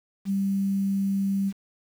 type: tone with quantisation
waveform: sine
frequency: 196.2 Hz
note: G3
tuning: 2 cents sharp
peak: -22 dBFS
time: 0.25-1.53 s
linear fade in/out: 50 ms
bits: 8
effects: none